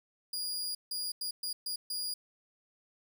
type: tone bursts at uneven times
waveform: sawtooth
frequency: 4858 Hz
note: D#8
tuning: 42 cents flat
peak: -31 dBFS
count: 6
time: 0.33-0.75 / 0.91-1.12 / 1.21-1.31 / 1.43-1.53 / 1.66-1.76 / 1.9-2.14 s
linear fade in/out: 5 ms
effects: none